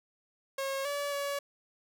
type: tone with pitch steps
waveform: sawtooth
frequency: 543 / 573 / 566 Hz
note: C#5 / D5 / C#5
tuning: -36 / -43 / +36 cents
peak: -28 dBFS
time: 0.58-1.39 s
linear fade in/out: 5 ms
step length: 270 ms
effects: none